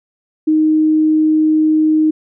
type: tone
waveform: sine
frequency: 311.1 Hz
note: D#4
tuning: in tune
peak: -9 dBFS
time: 0.47-2.11 s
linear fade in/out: 10 ms
effects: none